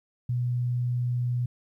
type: tone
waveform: sine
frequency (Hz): 122.7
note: B2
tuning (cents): -11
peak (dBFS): -24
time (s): 0.29-1.46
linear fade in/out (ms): 5
effects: 11-bit